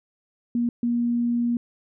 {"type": "tone bursts at uneven times", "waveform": "sine", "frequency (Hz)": 238, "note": "A#3", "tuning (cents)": 36, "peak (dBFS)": -20, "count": 2, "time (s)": [[0.55, 0.69], [0.83, 1.57]], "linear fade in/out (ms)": 2, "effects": []}